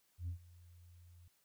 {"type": "tone with ADSR envelope", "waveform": "sine", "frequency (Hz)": 87, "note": "F2", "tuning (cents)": -6, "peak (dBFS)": -35, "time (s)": [0.18, 1.28], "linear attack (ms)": 100, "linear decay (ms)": 100, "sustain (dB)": -22, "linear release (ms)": 3, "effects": ["tanh soft clip ceiling -36 dBFS", "white hiss -75 dBFS RMS until 1.44 s"]}